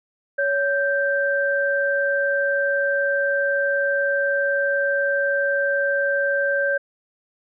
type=tone pair together; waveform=sine; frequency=561.1 / 1568 Hz; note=C#5 / G6; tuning=+21 / 0 cents; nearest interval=octave + tritone; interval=1779 cents; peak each=-21 dBFS; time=0.38-6.78 s; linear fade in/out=10 ms; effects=none